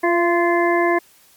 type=harmonic tone with a mistuned harmonic; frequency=346.3 Hz; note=F4; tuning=15 cents flat; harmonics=1 / 2 / 3 / 5 / 6; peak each=-17 / -20 / -22 / -24 / -25 dBFS; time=0.03-0.99 s; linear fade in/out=10 ms; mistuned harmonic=2; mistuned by=-26 cents; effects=white hiss -52 dBFS RMS until 1.36 s + MP3 96 kbps